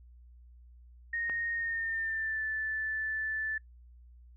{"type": "tone with pitch glide", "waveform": "sine", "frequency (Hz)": [1857, 1753.8], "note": ["A#6", "A6"], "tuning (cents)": [-7, -6], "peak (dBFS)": -31, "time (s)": [1.13, 3.58], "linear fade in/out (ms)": 5, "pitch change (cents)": -99, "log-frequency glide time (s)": [1.53, 2.43]}
{"type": "click", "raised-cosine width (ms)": 0.5, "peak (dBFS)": -26, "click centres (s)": 1.297}
{"effects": ["noise-tail reverb RT60 0.1 s tail -23 dB re dry", "added 60 Hz sine -52 dBFS peak until 4.36 s"]}